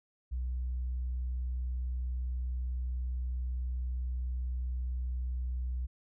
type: tone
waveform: sine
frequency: 62.3 Hz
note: B1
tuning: 16 cents sharp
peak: -30 dBFS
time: 0.31-5.87 s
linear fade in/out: 20 ms
effects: tanh soft clip ceiling -29 dBFS